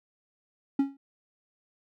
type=tone with exponential decay; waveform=triangle; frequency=275.7 Hz; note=C#4; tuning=9 cents flat; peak=-16 dBFS; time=0.79-0.97 s; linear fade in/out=5 ms; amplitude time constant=39 ms; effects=none